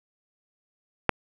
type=click; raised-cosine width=0.5 ms; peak=-3 dBFS; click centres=1.093 s; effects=7-bit